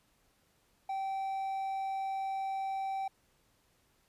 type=tone; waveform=triangle; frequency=775 Hz; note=G5; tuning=20 cents flat; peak=-31 dBFS; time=0.89-3.08 s; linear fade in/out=5 ms; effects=pink hiss -71 dBFS RMS until 4.08 s + resampled to 32000 Hz